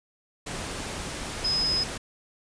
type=tone in noise; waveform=sine; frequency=5070 Hz; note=D#8; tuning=32 cents sharp; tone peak=-23 dBFS; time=1.44-1.84 s; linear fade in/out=10 ms; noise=pink; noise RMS=-34 dBFS; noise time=0.46-1.98 s; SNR=+8 dB; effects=resampled to 22050 Hz